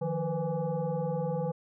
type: tone with frequency modulation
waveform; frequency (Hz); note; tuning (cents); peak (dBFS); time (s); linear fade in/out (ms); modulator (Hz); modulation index
sine; 174.61; F3; 0; -28; 0.01-1.52; 10; 329; 1.6
effects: none